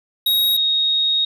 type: tone pair in turn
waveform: square / sine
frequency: 3785 / 3750 Hz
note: A#7 / A#7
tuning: +26 / +10 cents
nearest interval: unison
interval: 16 cents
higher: first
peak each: -15 dBFS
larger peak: neither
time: 0.26-0.57 / 0.57-1.25 s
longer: second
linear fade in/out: 5 ms
effects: none